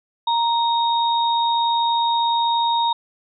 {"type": "tone pair together", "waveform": "sine", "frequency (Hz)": [932.3, 3729], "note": ["A#5", "A#7"], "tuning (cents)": [0, 0], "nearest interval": "2 octaves", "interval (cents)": 2400, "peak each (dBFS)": [-17, -24], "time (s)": [0.27, 2.93], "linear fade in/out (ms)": 5, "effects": []}